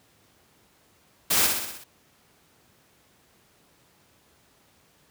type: noise with echo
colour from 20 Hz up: white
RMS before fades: -22 dBFS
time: 1.3-1.47 s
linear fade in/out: 10 ms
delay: 62 ms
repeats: 6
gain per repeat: -4 dB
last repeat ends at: 1.842 s
effects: pink hiss -61 dBFS RMS until 5.1 s + high-pass 80 Hz 12 dB/octave